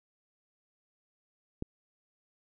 click, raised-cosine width 3 ms, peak -21 dBFS, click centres 1.624 s, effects none

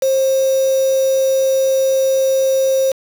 sine tone with quantisation, 532 Hz, C5, 29 cents sharp, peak -12 dBFS, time 0.02-2.92 s, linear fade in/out 5 ms, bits 4, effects none

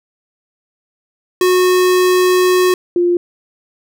square / sine tone pair in turn, 365.4 / 350.4 Hz, F#4 / F4, -22 / +6 cents, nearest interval minor second, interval 72 cents, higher first, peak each -10 dBFS, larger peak neither, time 1.41-2.74 / 2.96-3.17 s, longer first, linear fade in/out 2 ms, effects none

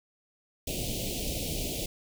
pink band-stop noise, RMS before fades -33 dBFS, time 0.67-1.86 s, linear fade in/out 5 ms, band 680 to 2500 Hz, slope 48 dB/octave, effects none

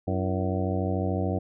harmonic tone with a mistuned harmonic, 93.6 Hz, F#2, 20 cents sharp, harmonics 1 / 2 / 3 / 4 / 5 / 6 / 7 / 8, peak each -28 / -31 / -33 / -34 / -35 / -36 / -36 / -37 dBFS, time 0.07-1.39 s, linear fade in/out 10 ms, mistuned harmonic 4, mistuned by -130 cents, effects none

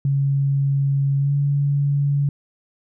sine tone with pitch glide, 138.8 to 142.04 Hz, C#3 to C#3, +3 to +43 cents, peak -16 dBFS, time 0.05-2.29 s, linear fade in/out 2 ms, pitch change +40 cents, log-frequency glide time 1.18-1.33 s, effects none

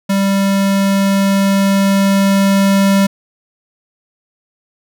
square tone with level ramp, 196.4 Hz, G3, 4 cents sharp, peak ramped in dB -12 to -9 dBFS, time 0.09-3.07 s, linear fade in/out 10 ms, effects none

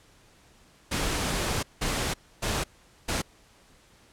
pink noise bursts at uneven times, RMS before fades -28 dBFS, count 4, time 0.91-1.63 / 1.81-2.14 / 2.42-2.64 / 3.08-3.22 s, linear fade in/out 10 ms, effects pink hiss -58 dBFS RMS until 4.12 s + low-pass 10000 Hz 12 dB/octave

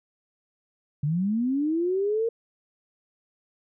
sine linear sweep, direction up, 138.59 to 466.2 Hz, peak -22 dBFS, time 1.03-2.29 s, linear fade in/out 5 ms, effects none

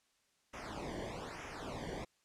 brown noise with flanger, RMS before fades -44 dBFS, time 0.53-2.05 s, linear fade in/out 10 ms, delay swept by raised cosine 0.23 to 0.78 ms, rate 1.1 Hz, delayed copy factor -0.95, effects white hiss -75 dBFS RMS until 2.24 s + low-pass 8000 Hz 12 dB/octave

